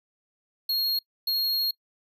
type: tone bursts at uneven times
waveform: square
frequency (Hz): 4278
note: C8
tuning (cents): +38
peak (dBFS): -24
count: 2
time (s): 0.69-0.99 / 1.27-1.71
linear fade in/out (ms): 5
effects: noise-tail reverb RT60 0.1 s tail -25 dB re dry